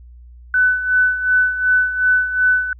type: tone with tremolo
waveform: sine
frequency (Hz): 1500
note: F#6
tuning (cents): +23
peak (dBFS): -10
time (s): 0.54-2.73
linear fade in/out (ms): 2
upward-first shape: sine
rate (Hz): 2.7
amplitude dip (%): 70
effects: added 60 Hz sine -38 dBFS peak until 2.79 s